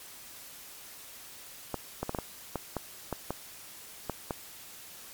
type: clicks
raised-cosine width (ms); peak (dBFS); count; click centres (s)
1; -17; 11; 1.743 / 2.03 / 2.094 / 2.148 / 2.187 / 2.557 / 2.767 / 3.127 / 3.306 / 4.097 / 4.308
effects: white hiss -48 dBFS RMS until 5.13 s + MP3 96 kbps